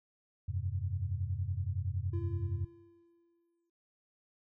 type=chord; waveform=sine; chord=F suspended second; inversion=none; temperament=equal; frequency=87.31 / 98 / 130.81 Hz; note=F2 / G2 / C3; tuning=0 / 0 / 0 cents; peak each=-36 / -35 / -41 dBFS; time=0.48-2.65 s; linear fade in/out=10 ms
type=tone with exponential decay; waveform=triangle; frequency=340.3 Hz; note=F4; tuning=45 cents flat; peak=-38 dBFS; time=2.13-3.7 s; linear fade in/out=5 ms; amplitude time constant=340 ms
effects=noise-tail reverb RT60 0.8 s tail -22 dB re dry